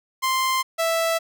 sawtooth tone pair in turn, 1046.5 / 659.3 Hz, C6 / E5, 0 / 0 cents, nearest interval minor sixth, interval 800 cents, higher first, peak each -16 dBFS, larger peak neither, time 0.22-0.63 / 0.78-1.19 s, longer neither, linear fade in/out 20 ms, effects none

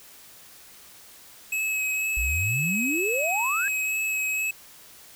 square tone with vibrato, 2567 Hz, E7, 47 cents flat, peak -25 dBFS, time 1.52-4.51 s, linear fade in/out 5 ms, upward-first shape sine, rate 2.1 Hz, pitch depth 15 cents each way
sine exponential sweep, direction up, 54 to 1679 Hz, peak -26 dBFS, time 2.17-3.68 s, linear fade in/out 0 ms
effects white hiss -49 dBFS RMS until 5.15 s

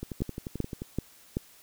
two click trains, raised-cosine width 3 ms, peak -22 / -15 dBFS, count 10 / 4, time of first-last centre 0.03-0.819 / 0.22-1.369 s, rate 11.4 / 2.61 Hz, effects white hiss -56 dBFS RMS until 1.62 s

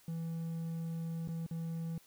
triangle tone with dropouts, 164.81 Hz, E3, in tune, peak -34 dBFS, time 0.08-1.98 s, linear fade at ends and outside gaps 2 ms, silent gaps 1.276-1.286 / 1.465-1.51 s, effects white hiss -64 dBFS RMS until 2.06 s

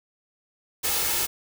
white noise with comb filter, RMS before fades -25 dBFS, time 0.83-1.27 s, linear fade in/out 20 ms, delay 2.3 ms, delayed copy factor +0.55, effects none

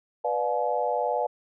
sine chord, B diminished seventh, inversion none, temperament just, 493.9 / 592.7 / 711.2 / 853.4 Hz, B4 / D5 / F5 / Ab5, 0 / +16 / +31 / +47 cents, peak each -29 dBFS, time 0.24-1.27 s, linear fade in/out 10 ms, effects none

